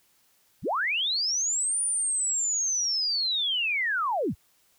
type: linear two-way sweep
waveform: sine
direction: up then down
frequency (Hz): 38.89 to 9520 to 38.89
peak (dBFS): -24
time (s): 0.62-4.35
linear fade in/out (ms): 50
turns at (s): 1.82
effects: white hiss -65 dBFS RMS until 4.78 s